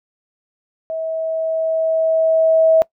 sine tone with level ramp, 645 Hz, E5, 38 cents flat, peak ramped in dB -21 to -8 dBFS, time 0.9-2.82 s, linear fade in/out 0 ms, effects noise-tail reverb RT60 0.1 s tail -22 dB re dry

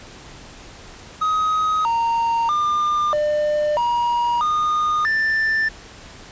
triangle tone with pitch steps, 1261 / 925 / 1201 / 599 / 953 / 1225 / 1774 Hz, D#6 / A#5 / D6 / D5 / A#5 / D#6 / A6, +23 / -14 / +38 / +34 / +38 / -27 / +14 cents, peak -15 dBFS, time 1.21-5.69 s, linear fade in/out 10 ms, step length 640 ms, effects pink hiss -41 dBFS RMS until 6.31 s + resampled to 16000 Hz

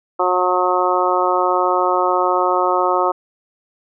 harmonic tone, 181.4 Hz, F#3, 34 cents flat, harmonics 2 / 3 / 4 / 5 / 6 / 7, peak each -21 / -21 / -21 / -21 / -21 / -21 dBFS, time 0.19-3.12 s, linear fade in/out 10 ms, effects none

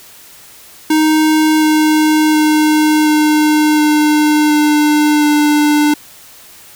square tone with pitch steps, 311.1 / 308.8 / 306.5 / 304.2 / 301.9 / 299.6 / 297.4 Hz, D#4 / D#4 / D#4 / D#4 / D4 / D4 / D4, 0 / -13 / -26 / -39 / +48 / +35 / +22 cents, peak -9 dBFS, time 0.9-5.94 s, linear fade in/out 5 ms, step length 720 ms, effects white hiss -39 dBFS RMS until 6.75 s

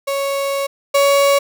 35% pulse tone pair in turn, 554.4 / 560.5 Hz, C#5 / C#5, 0 / +19 cents, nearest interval unison, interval 19 cents, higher second, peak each -16 / -9 dBFS, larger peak second, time 0.07-0.67 / 0.94-1.39 s, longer first, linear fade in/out 10 ms, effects none

